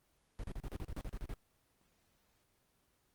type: noise bursts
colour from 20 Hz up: brown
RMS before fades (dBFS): -41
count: 12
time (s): 0.39-1.338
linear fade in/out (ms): 0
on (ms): 46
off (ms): 36
effects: pink hiss -75 dBFS RMS until 3.14 s + Opus 24 kbps